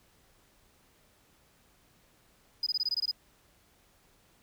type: tone bursts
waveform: triangle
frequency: 4978 Hz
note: D#8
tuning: in tune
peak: -24 dBFS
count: 9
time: 2.63-3.113 s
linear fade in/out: 5 ms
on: 35 ms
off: 21 ms
effects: tanh soft clip ceiling -24 dBFS + pink hiss -65 dBFS RMS until 4.42 s